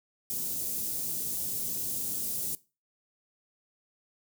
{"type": "band-stop noise", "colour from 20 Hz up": "white", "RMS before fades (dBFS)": -33, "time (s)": [0.3, 2.55], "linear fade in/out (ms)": 0, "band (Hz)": [320, 7800], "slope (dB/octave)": 12, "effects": ["noise-tail reverb RT60 0.3 s tail -20 dB re dry", "high-pass 80 Hz 12 dB/octave"]}